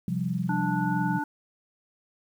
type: chord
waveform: sine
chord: C suspended fourth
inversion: none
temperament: equal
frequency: 130.81 / 174.61 / 196 Hz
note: C3 / F3 / G3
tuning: 0 / 0 / 0 cents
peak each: -32 / -28 / -31 dBFS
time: 0.08-1.19 s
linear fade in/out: 2 ms
type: harmonic tone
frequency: 293.7 Hz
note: D4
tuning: in tune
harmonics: 1 / 3 / 5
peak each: -31 / -30 / -34 dBFS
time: 0.49-1.24 s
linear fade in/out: 5 ms
effects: 9-bit